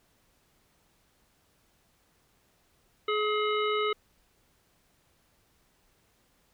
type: harmonic tone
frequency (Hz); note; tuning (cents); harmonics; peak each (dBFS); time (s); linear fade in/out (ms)
423.3; G#4; +33; 1 / 3 / 5 / 7 / 9; -28 / -30 / -35 / -37 / -40; 3.08-3.93; 5
effects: pink hiss -68 dBFS RMS until 6.53 s